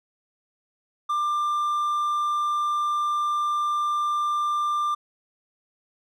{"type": "tone", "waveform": "triangle", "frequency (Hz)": 1190, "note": "D6", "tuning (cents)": 22, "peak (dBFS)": -20, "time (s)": [1.09, 4.95], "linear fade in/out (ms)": 10, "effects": []}